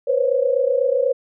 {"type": "tone cluster", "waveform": "sine", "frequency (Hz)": [488.7, 525, 553], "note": ["B4", "C5", "C#5"], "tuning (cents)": [-18, 6, -4], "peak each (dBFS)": -20, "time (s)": [0.07, 1.13], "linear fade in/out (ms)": 10, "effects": []}